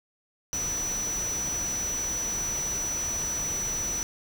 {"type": "tone in noise", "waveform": "sine", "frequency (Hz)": 5920, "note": "F#8", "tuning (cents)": 0, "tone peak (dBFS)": -28, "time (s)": [0.53, 4.03], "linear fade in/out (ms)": 0, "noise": "pink", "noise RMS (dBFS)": -37, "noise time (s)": [0.53, 4.03], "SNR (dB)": 6, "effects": []}